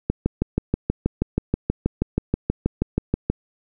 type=click train; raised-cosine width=3 ms; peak=-6 dBFS; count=21; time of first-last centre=0.1-3.3 s; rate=6.25 Hz; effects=none